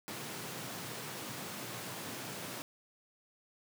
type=high-pass noise; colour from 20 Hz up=pink; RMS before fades=-43 dBFS; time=0.08-2.62 s; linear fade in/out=0 ms; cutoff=110 Hz; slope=48 dB/octave; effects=none